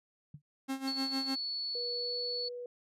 sine tone with exponential decay, 146.8 Hz, D3, in tune, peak -40 dBFS, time 0.34-0.42 s, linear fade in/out 5 ms, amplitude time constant 17 ms
45% pulse tone with tremolo, 267.7 Hz, C4, 40 cents sharp, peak -32 dBFS, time 0.68-1.36 s, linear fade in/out 20 ms, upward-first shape sine, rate 6.6 Hz, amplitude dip 80%
sine tone, 4425 Hz, C#8, 4 cents flat, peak -34 dBFS, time 0.87-2.49 s, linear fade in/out 10 ms
sine tone with pitch glide, 483.9 to 488.4 Hz, B4 to B4, -35 to -19 cents, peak -39 dBFS, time 1.75-2.66 s, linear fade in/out 2 ms, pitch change +16 cents, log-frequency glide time 1.94-2.16 s
effects resampled to 32000 Hz

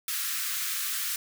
white high-pass noise, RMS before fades -31 dBFS, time 0.08-1.16 s, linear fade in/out 2 ms, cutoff 1200 Hz, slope 48 dB/octave, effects none

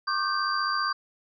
sine tone cluster, 1093 / 1188 / 1554 / 4713 Hz, C#6 / D6 / G6 / D8, -25 / +20 / -16 / +5 cents, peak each -31 / -28 / -30 / -32 dBFS, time 0.07-0.93 s, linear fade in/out 10 ms, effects none

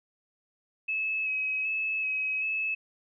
sine tone with vibrato, 2572 Hz, E7, 43 cents flat, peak -27 dBFS, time 0.88-2.75 s, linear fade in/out 10 ms, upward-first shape square, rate 1.3 Hz, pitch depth 17 cents each way, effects none

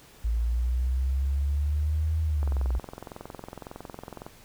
sine linear two-way sweep, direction up then down, 55.3 to 80.1 to 59.1 Hz, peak -23 dBFS, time 0.24-2.79 s, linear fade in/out 10 ms, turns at 2.21 s
click train, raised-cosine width 1 ms, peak -24 dBFS, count 41, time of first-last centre 2.43-4.265 s, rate 21.8 Hz
effects pink hiss -53 dBFS RMS until 4.44 s

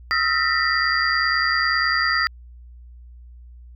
sine tone cluster, 1278 / 1368 / 1814 / 1952 / 4754 Hz, D#6 / F6 / A#6 / B6 / D8, +46 / -36 / -48 / -21 / +20 cents, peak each -25 / -25 / -23 / -23 / -25 dBFS, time 0.11-2.27 s, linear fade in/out 0 ms, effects added 60 Hz sine -40 dBFS peak until 3.75 s

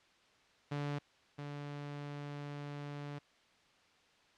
sawtooth tone pair in turn, 144.7 / 144.7 Hz, D3 / D3, -25 / -25 cents, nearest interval unison, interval 0 cents, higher neither, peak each -32 / -38 dBFS, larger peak first, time 0.71-0.99 / 1.38-3.19 s, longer second, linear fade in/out 10 ms, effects white hiss -67 dBFS RMS until 4.37 s + low-pass 4000 Hz 12 dB/octave

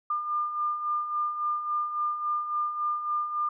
sine beating tone pair, 1200 / 1203.6 Hz, D6 / D6, +37 / +42 cents, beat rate 3.6 Hz, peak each -35 / -27 dBFS, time 0.1-3.49 s, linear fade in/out 5 ms, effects none

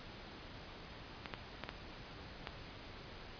clicks, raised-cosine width 0.3 ms, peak -24 dBFS, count 5, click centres 1.258 / 1.338 / 1.637 / 1.691 / 2.472 s, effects pink hiss -51 dBFS RMS until 3.39 s + resampled to 11025 Hz

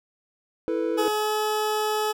triangle chord, E suspended fourth, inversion none, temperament equal, 329.6 / 440 / 493.9 Hz, E4 / A4 / B4, 0 / 0 / 0 cents, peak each -25 / -26 / -26 dBFS, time 0.68-1.08 s, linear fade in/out 0 ms
20% pulse tone with pitch glide, 424 to 427.4 Hz, G#4 to G#4, +36 to +50 cents, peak -18 dBFS, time 0.97-2.13 s, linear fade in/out 20 ms, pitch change +14 cents, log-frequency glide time 1.08-1.32 s
effects none

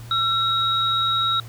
sine tone pair together, 1345 / 3804 Hz, E6 / A#7, +34 / +34 cents, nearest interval octave + tritone, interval 1800 cents, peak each -21 dBFS, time 0.11-1.4 s, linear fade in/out 2 ms, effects added 116 Hz sine -36 dBFS peak until 1.48 s + pink hiss -46 dBFS RMS until 1.48 s

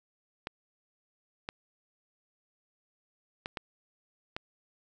clicks, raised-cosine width 0.3 ms, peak -19 dBFS, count 5, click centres 0.471 / 1.489 / 3.459 / 3.572 / 4.365 s, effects none

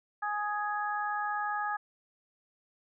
harmonic tone, 416.5 Hz, G#4, 5 cents sharp, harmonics 2 / 3 / 4, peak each -33 / -35 / -36 dBFS, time 0.22-1.77 s, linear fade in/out 10 ms, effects none

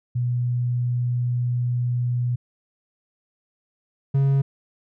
sine / triangle tone pair in turn, 122.4 / 137.39 Hz, B2 / C#3, -15 / -15 cents, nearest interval major second, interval 200 cents, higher second, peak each -20 / -14 dBFS, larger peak second, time 0.15-2.36 / 4.14-4.42 s, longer first, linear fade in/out 10 ms, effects none

